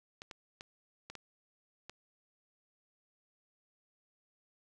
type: clicks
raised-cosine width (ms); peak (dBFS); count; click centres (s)
0.2; -28; 6; 0.219 / 0.312 / 0.609 / 1.1 / 1.153 / 1.896
effects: none